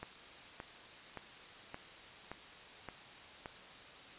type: click train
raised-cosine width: 0.5 ms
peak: -28 dBFS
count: 7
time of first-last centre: 0.03-3.459 s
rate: 1.75 Hz
effects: white hiss -53 dBFS RMS until 4.18 s + resampled to 8000 Hz